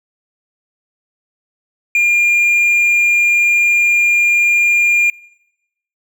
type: tone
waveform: triangle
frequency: 2407 Hz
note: D7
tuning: 42 cents sharp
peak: -8 dBFS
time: 1.95-5.1 s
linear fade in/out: 2 ms
effects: noise-tail reverb RT60 0.9 s tail -23 dB re dry